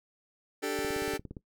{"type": "chord", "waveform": "sawtooth", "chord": "D suspended fourth", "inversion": "none", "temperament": "just", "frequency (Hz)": [293.7, 391.6, 440.5], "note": ["D4", "G4", "A4"], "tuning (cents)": [0, -2, 2], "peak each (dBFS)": [-31, -31, -29], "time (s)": [0.62, 1.18], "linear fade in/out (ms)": 20}
{"type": "click train", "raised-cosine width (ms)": 3, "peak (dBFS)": -28, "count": 11, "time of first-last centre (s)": [0.79, 1.368], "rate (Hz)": 17.3}
{"effects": ["noise-tail reverb RT60 0.1 s tail -18 dB re dry"]}